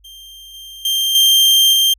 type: tone with level steps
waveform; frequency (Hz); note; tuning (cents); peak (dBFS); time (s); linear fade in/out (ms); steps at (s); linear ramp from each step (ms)
40% pulse; 3168; G7; +18; -35 / -32 / -14 / -8 / -10; 0.04-1.94; 10; 0.54 / 0.85 / 1.15 / 1.73; 2
effects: added 50 Hz sine -50 dBFS peak until 1.98 s